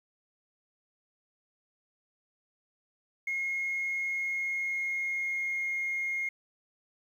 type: tone with pitch glide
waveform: sine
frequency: 2155 to 2140 Hz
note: C#7 to C7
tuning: -49 to +38 cents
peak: -28 dBFS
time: 3.27-6.29 s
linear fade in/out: 5 ms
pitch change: -13 cents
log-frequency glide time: 4.12-5.76 s
effects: tanh soft clip ceiling -26 dBFS + 10-bit